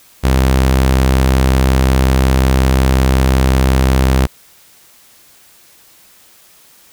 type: tone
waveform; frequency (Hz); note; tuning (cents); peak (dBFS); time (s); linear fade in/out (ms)
sawtooth; 65.5; C2; +2; -5; 0.23-4.27; 20
effects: white hiss -46 dBFS RMS until 6.92 s